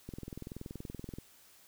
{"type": "click train", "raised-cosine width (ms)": 3, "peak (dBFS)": -29, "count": 24, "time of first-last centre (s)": [0.09, 1.185], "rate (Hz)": 21, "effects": ["white hiss -61 dBFS RMS until 1.67 s"]}